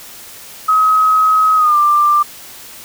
sine tone with pitch glide, 1271 to 1185.9 Hz, D#6 to D6, +36 to +16 cents, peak -8 dBFS, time 0.68-2.23 s, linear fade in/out 10 ms, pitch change -120 cents, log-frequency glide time 1.56-1.77 s, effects white hiss -35 dBFS RMS until 2.84 s

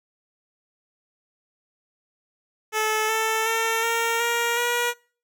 10% pulse tone with pitch steps, 433.8 / 442.7 / 451.7 / 460.9 / 470.3 / 479.9 Hz, A4 / A4 / A4 / A#4 / A#4 / B4, -25 / +11 / +45 / -20 / +15 / -50 cents, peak -13 dBFS, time 2.72-4.94 s, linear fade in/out 50 ms, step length 370 ms, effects noise-tail reverb RT60 0.4 s tail -24 dB re dry

